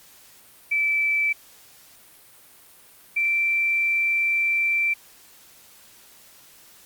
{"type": "tone pair in turn", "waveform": "sine", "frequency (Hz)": [2318, 2344], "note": ["D7", "D7"], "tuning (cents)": [-23, -4], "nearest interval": "unison", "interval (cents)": 19, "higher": "second", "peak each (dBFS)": -19, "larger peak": "neither", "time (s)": [[0.71, 1.33], [3.16, 4.94]], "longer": "second", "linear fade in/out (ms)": 10, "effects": ["white hiss -51 dBFS RMS until 6.85 s", "Opus 48 kbps"]}